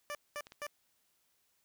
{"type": "tone bursts", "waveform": "15% pulse", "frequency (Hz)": 587.3, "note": "D5", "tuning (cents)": 0, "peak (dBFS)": -32, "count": 3, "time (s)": [0.1, 0.667], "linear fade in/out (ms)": 0, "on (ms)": 49, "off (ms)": 210}
{"type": "clicks", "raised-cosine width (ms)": 0.2, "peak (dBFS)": -33, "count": 2, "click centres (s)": [0.469, 0.521]}
{"effects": ["white hiss -75 dBFS RMS until 1.64 s"]}